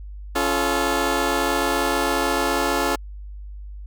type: chord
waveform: 15% pulse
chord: Db augmented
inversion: none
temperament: just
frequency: 277.2 / 346.5 / 433.1 Hz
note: Db4 / F4 / A4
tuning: 0 / -14 / -27 cents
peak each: -18 dBFS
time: 0.35-2.96 s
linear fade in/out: 10 ms
effects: added 50 Hz sine -33 dBFS peak until 3.86 s